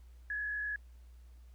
sine tone with frequency modulation, 1688 Hz, G#6, 28 cents sharp, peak -34 dBFS, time 0.3-0.76 s, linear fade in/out 2 ms, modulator 47.7 Hz, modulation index 0.55, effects added 60 Hz sine -52 dBFS peak until 1.54 s + pink hiss -72 dBFS RMS until 1.54 s

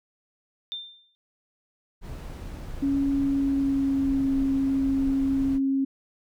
sine tone with exponential decay, 3590 Hz, A7, 34 cents sharp, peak -28 dBFS, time 0.72-1.15 s, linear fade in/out 0 ms, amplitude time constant 92 ms
brown noise, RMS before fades -36 dBFS, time 2.01-5.6 s, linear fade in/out 50 ms
sine tone with pitch glide, 277.2 to 270.7 Hz, C#4 to C#4, 0 to -41 cents, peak -21 dBFS, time 2.82-5.85 s, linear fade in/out 10 ms, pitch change -41 cents, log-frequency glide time 3.17-4.32 s
effects none

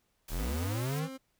white noise, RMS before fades -46 dBFS, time 0.28-1 s, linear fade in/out 5 ms
square linear sweep, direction up, 32 to 167.3 Hz, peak -32 dBFS, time 0.29-1.09 s, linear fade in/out 50 ms
30% pulse tone with pitch glide, 246.9 to 264.6 Hz, B3 to C4, 0 to +20 cents, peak -38 dBFS, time 0.38-1.18 s, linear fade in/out 20 ms, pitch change +120 cents, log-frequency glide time 0.69-0.77 s
effects pink hiss -75 dBFS RMS until 1.39 s

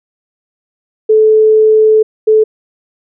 sine tone bursts at uneven times, 434.5 Hz, A4, 22 cents flat, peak -4 dBFS, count 2, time 1.09-2.03 / 2.27-2.44 s, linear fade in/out 10 ms, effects none

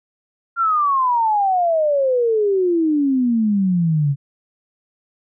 sine exponential sweep, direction down, 1396.9 to 136.6 Hz, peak -14 dBFS, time 0.56-4.16 s, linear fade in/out 50 ms, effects none

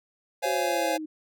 square chord, Db major seventh, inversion third, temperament just, 519.7 / 554.4 / 693 / 831.5 Hz, C5 / Db5 / F5 / Ab5, -12 / 0 / -14 / +2 cents, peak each -31 dBFS, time 0.42-0.98 s, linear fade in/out 20 ms
sine linear sweep, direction down, 379.5 to 306.3 Hz, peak -32 dBFS, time 0.45-1.06 s, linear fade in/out 10 ms
effects none

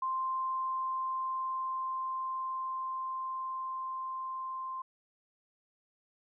sine tone with level ramp, 1046.5 Hz, C6, in tune, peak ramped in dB -30 to -36 dBFS, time 0.02-4.82 s, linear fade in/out 5 ms, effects none

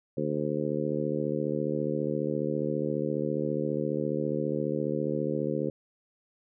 harmonic tone, 74.7 Hz, D2, 30 cents sharp, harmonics 2 / 3 / 4 / 5 / 6 / 7, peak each -34 / -34 / -34 / -34 / -34 / -34 dBFS, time 0.17-5.7 s, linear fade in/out 5 ms, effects none

